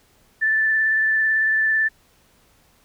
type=tone with vibrato; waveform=sine; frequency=1760 Hz; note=A6; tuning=in tune; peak=-16 dBFS; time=0.41-1.89 s; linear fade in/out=20 ms; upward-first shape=sine; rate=18 Hz; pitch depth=14 cents each way; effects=pink hiss -58 dBFS RMS until 2.84 s